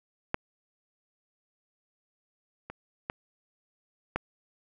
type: clicks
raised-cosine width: 0.5 ms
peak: -11 / -24 / -16 / -13 dBFS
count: 4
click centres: 0.344 / 2.7 / 3.099 / 4.16 s
effects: none